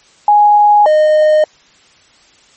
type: tone pair in turn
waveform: sine / triangle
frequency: 831 / 614.4 Hz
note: G#5 / D#5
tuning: +1 / -22 cents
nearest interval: perfect fourth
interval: 523 cents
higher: first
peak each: -4 dBFS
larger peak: neither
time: 0.28-0.86 / 0.86-1.44 s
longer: neither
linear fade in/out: 2 ms
effects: white hiss -47 dBFS RMS until 2.56 s + MP3 32 kbps